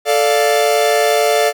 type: chord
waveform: 45% pulse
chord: D minor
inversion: second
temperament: equal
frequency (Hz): 440 / 587.3 / 698.5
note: A4 / D5 / F5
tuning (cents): 0 / 0 / 0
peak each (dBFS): -16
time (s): 0.05-1.53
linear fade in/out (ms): 50
effects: none